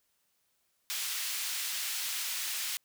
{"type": "high-pass noise", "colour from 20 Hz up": "pink", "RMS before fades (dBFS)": -35, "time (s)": [0.9, 2.77], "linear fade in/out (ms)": 0, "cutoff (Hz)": 2600, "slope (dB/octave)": 12, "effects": ["white hiss -75 dBFS RMS until 2.84 s"]}